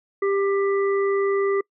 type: harmonic tone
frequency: 395.7 Hz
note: G4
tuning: 16 cents sharp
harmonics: 1 / 3 / 5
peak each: -19 / -29 / -33 dBFS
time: 0.22-1.61 s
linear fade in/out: 5 ms
effects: noise-tail reverb RT60 0.1 s tail -26 dB re dry